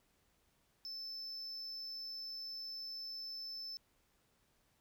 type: tone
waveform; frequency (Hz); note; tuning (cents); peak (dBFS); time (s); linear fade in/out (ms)
sine; 5274; E8; 0; -40; 0.85-3.77; 0
effects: tanh soft clip ceiling -42 dBFS + pink hiss -75 dBFS RMS until 4.8 s